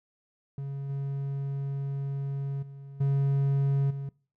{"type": "tone with level steps", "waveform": "triangle", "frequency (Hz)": 138.59, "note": "C#3", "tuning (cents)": 0, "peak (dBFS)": [-30, -27, -39, -20, -30], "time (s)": [0.58, 4.09], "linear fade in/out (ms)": 2, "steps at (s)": [0.89, 2.62, 3, 3.9], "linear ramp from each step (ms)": 10, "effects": ["noise-tail reverb RT60 0.4 s tail -23 dB re dry"]}